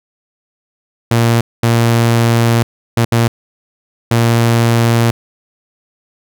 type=tone bursts at uneven times; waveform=sawtooth; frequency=116.54 Hz; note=A#2; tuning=in tune; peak=-5 dBFS; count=5; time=1.11-1.41 / 1.63-2.63 / 2.97-3.05 / 3.12-3.28 / 4.11-5.11 s; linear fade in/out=5 ms; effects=none